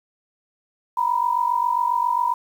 sine tone pair together, 944.6 / 992 Hz, A#5 / B5, +23 / +7 cents, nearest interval minor second, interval 84 cents, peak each -21 dBFS, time 0.97-2.34 s, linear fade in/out 5 ms, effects 8-bit

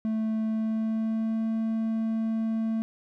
triangle tone with pitch glide, 219.9 to 223.2 Hz, A3 to A3, -1 to +25 cents, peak -23 dBFS, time 0.05-2.82 s, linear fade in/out 0 ms, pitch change +26 cents, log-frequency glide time 0.45-1.46 s, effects none

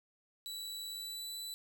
sawtooth tone with pitch glide, 3943 to 3977 Hz, B7 to B7, -4 to +11 cents, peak -38 dBFS, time 0.46-1.54 s, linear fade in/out 0 ms, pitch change +15 cents, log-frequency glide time 0.88-1.36 s, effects 12-bit

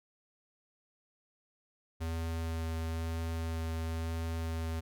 square tone with vibrato, 81.8 Hz, E2, 13 cents flat, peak -34 dBFS, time 2-4.81 s, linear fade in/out 20 ms, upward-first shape sine, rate 1 Hz, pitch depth 9 cents each way, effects none

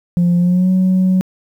sine tone with pitch glide, 174.61 to 186.06 Hz, F3 to F#3, 0 to +10 cents, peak -8 dBFS, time 0.17-1.21 s, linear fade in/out 0 ms, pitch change +110 cents, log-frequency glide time 0.38-0.7 s, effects tanh soft clip ceiling -8 dBFS + 8-bit

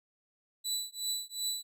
25% pulse tone with tremolo, 3965 Hz, B7, 6 cents sharp, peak -26 dBFS, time 0.64-1.63 s, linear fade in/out 20 ms, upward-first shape triangle, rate 2.7 Hz, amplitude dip 100%, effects none

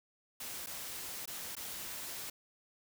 white noise with dropouts, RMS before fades -43 dBFS, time 0.4-2.3 s, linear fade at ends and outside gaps 5 ms, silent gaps 0.662-0.669 / 1.257-1.275 / 1.553-1.566 s, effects none

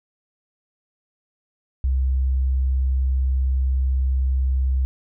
sine tone, 65.41 Hz, C2, in tune, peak -17 dBFS, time 1.84-4.85 s, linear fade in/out 0 ms, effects none

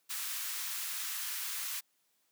white high-pass noise, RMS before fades -38 dBFS, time 0.09-1.81 s, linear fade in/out 20 ms, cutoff 1100 Hz, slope 24 dB/octave, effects white hiss -75 dBFS RMS until 2.31 s + high-pass 150 Hz 12 dB/octave

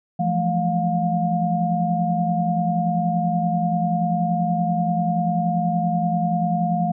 sine tone cluster, 169.6 / 180 / 216.6 / 710 Hz, E3 / F#3 / A3 / F5, +50 / -47 / -27 / +28 cents, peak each -22 / -29 / -26 / -22 dBFS, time 0.19-6.92 s, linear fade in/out 10 ms, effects none

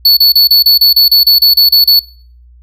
square tone bursts, 4435 Hz, C#8, in tune, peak -3 dBFS, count 13, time 0.05-1.994 s, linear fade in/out 5 ms, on 120 ms, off 32 ms, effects noise-tail reverb RT60 0.5 s tail -23 dB re dry + added 60 Hz sine -37 dBFS peak until 2.62 s

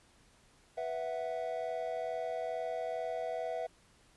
triangle chord, B suspended fourth, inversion none, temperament just, 493.9 / 658.5 / 740.8 Hz, B4 / E5 / F#5, 0 / -2 / +2 cents, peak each -38 / -35 / -39 dBFS, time 0.77-3.67 s, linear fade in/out 10 ms, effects pink hiss -65 dBFS RMS until 4.16 s + resampled to 24000 Hz

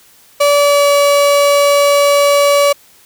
35% pulse tone with pitch glide, 576 to 571 Hz, D5 to D5, -34 to -49 cents, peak -6 dBFS, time 0.4-2.73 s, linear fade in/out 10 ms, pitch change -15 cents, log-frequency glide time 0.57-0.88 s, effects white hiss -46 dBFS RMS until 3.05 s

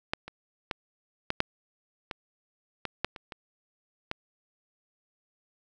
clicks, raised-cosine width 0.3 ms, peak -11 / -24 / -14 / -12 / -7 / -18 / -16 / -10 / -25 / -23 / -15 dBFS, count 11, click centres 0.135 / 0.28 / 0.712 / 1.304 / 1.404 / 2.112 / 2.853 / 3.046 / 3.162 / 3.322 / 4.114 s, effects none

